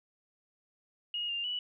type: tone with pitch steps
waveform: sine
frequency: 2873 / 2798 / 2950 Hz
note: F7 / F7 / F#7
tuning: +48 / +3 / -6 cents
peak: -32 dBFS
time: 1.14-1.59 s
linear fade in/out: 2 ms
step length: 150 ms
effects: none